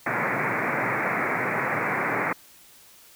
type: band-pass noise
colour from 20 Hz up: white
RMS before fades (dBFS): -26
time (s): 0.06-2.33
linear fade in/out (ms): 5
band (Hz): 110 to 2300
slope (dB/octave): 96
effects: white hiss -52 dBFS RMS until 3.15 s